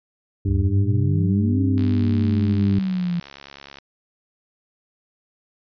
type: harmonic tone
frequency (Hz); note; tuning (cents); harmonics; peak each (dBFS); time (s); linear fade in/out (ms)
99; G2; +18; 1 / 2 / 3 / 4; -19 / -29 / -28 / -34; 0.45-2.79; 5
type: exponential two-way sweep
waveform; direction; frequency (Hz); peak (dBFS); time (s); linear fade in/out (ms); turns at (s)
sine; up then down; 68.4 to 271.7 to 171.7; -20; 0.48-3.2; 5; 1.61
type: click train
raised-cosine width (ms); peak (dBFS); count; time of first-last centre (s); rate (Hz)
0.2; -21; 141; 1.78-3.786; 69.8
effects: resampled to 11025 Hz